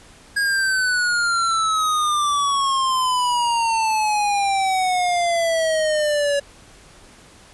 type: exponential sweep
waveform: square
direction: down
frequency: 1643 to 564 Hz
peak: -18 dBFS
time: 0.36-6.4 s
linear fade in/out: 10 ms
effects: pink hiss -47 dBFS RMS until 7.53 s + resampled to 24000 Hz